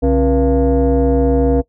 sine tone with frequency modulation, 270.7 Hz, C#4, 41 cents flat, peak -9 dBFS, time 0.02-1.62 s, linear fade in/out 20 ms, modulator 207 Hz, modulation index 1.4, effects noise-tail reverb RT60 0.1 s tail -20 dB re dry + tanh soft clip ceiling -6 dBFS

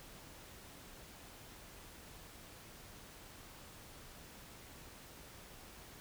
silence, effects pink hiss -55 dBFS RMS until 6 s

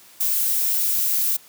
violet noise, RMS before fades -21 dBFS, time 0.2-1.37 s, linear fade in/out 10 ms, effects white hiss -49 dBFS RMS until 1.48 s + high-pass 100 Hz 12 dB/octave

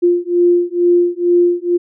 sine beating tone pair, 349.2 / 351.4 Hz, F4 / F4, 0 / +11 cents, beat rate 2.2 Hz, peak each -13 dBFS, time 0.02-1.78 s, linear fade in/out 20 ms, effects none

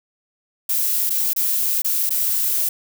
violet noise with dropouts, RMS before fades -20 dBFS, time 0.69-2.69 s, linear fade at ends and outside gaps 5 ms, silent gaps 1.096-1.103 / 1.334-1.362 / 1.82-1.845 / 2.094-2.105 s, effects none

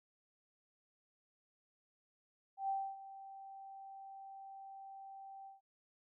sine tone with ADSR envelope, 780 Hz, G5, 9 cents flat, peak -33 dBFS, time 2.57-5.61 s, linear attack 120 ms, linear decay 270 ms, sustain -16 dB, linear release 150 ms, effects none

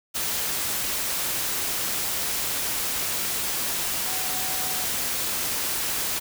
sine tone in noise, 749 Hz, F#5, 21 cents sharp, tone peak -38 dBFS, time 4.06-4.86 s, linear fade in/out 20 ms, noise white, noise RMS -27 dBFS, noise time 0.14-6.2 s, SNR -14 dB, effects none

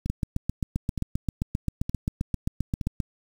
two click trains, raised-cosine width 5 ms, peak -13 / -17 dBFS, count 23 / 4, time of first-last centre 0.1-3.002 / 0.06-2.812 s, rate 7.58 / 1.09 Hz, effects 7-bit

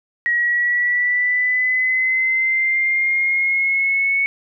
sine linear sweep, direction up, 1900 to 2217 Hz, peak -15 dBFS, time 0.26-4.26 s, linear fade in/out 0 ms, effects none

